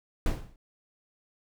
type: noise with exponential decay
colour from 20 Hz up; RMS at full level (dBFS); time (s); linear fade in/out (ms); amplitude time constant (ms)
brown; -21; 0.26-0.56; 2; 65
effects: none